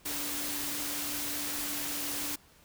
sine tone in noise, 291 Hz, D4, 16 cents flat, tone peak -43 dBFS, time 0.05-2.36 s, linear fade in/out 10 ms, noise white, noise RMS -35 dBFS, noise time 0.05-2.36 s, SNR -11 dB, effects pink hiss -60 dBFS RMS until 2.64 s

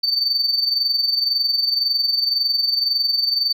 sine tone with amplitude modulation, 4564 Hz, C#8, 50 cents sharp, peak -12 dBFS, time 0.03-3.53 s, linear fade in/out 10 ms, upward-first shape sine, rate 21.9 Hz, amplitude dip 70%, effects tanh soft clip ceiling -13 dBFS

